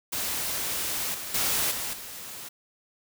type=noise with level steps; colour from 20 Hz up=white; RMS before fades=-30 / -36 / -26 / -32 / -40 dBFS; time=0.12-2.49 s; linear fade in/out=10 ms; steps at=1.14 / 1.34 / 1.71 / 1.93 s; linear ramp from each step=5 ms; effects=none